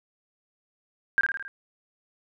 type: tone with echo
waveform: sine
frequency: 1600 Hz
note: G6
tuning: 35 cents sharp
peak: -17 dBFS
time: 1.18-1.21 s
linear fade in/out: 0 ms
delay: 54 ms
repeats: 5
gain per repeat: -4 dB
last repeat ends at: 1.48 s
effects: none